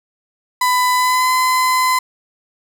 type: tone with pitch glide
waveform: 35% pulse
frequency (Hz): 1000 to 1020.4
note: B5 to C6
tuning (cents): +21 to -44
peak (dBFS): -11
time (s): 0.61-1.99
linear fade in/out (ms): 5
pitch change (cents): +35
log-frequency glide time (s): 0.95-1.32
effects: none

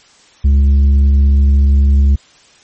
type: tone with tanh clipping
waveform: sine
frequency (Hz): 69.7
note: C#2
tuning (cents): +10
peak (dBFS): -7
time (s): 0.44-2.16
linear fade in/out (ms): 10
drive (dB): 5
effects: white hiss -46 dBFS RMS until 2.63 s + MP3 32 kbps

